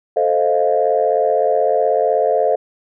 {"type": "chord", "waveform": "sine", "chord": "F dominant seventh", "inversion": "first", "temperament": "equal", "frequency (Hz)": [440, 523.3, 622.3, 698.5], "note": ["A4", "C5", "Eb5", "F5"], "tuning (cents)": [0, 0, 0, 0], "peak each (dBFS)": -18, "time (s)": [0.16, 2.56], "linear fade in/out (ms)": 10, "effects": ["tanh soft clip ceiling -3 dBFS"]}